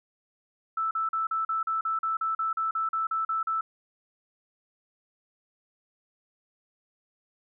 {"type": "tone bursts", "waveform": "sine", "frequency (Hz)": 1318.5, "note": "E6", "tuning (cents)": 0, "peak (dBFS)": -25, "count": 16, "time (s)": [0.77, 3.61], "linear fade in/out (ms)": 5, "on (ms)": 140, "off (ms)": 40, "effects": []}